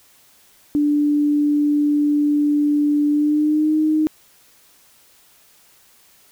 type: tone with pitch glide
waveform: sine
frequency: 293.7 to 309.7 Hz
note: D4 to D#4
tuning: 0 to -8 cents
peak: -14 dBFS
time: 0.75-4.07 s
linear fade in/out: 0 ms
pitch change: +92 cents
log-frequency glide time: 3.09-3.76 s
effects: white hiss -53 dBFS RMS until 6.31 s